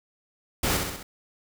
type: noise with echo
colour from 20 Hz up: pink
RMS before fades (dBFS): -25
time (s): 0.63-0.77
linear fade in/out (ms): 5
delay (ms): 65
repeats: 4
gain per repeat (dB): -4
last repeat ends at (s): 1.03
effects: none